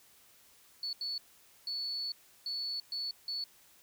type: tone bursts at uneven times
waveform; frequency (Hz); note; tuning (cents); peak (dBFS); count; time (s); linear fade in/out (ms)
sine; 4435; C#8; 0; -34; 6; 0.83-0.93 / 1.01-1.18 / 1.67-2.12 / 2.46-2.8 / 2.92-3.11 / 3.28-3.44; 2
effects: white hiss -62 dBFS RMS until 3.82 s